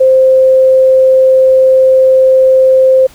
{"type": "tone", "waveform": "sine", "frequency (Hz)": 523.3, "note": "C5", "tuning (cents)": 0, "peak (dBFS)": -3, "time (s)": [0, 3.07], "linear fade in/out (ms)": 10, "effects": ["pink hiss -40 dBFS RMS until 3.14 s"]}